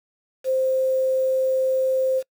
sine tone with quantisation, 523.3 Hz, C5, in tune, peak -18 dBFS, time 0.44-2.23 s, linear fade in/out 50 ms, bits 7, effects noise-tail reverb RT60 0.1 s tail -25 dB re dry

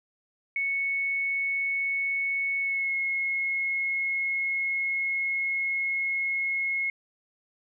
sine tone with pitch glide, 2211 to 2169 Hz, C#7 to C#7, -5 to -38 cents, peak -25 dBFS, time 0.56-6.9 s, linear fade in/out 2 ms, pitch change -33 cents, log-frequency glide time 2.6-2.95 s, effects none

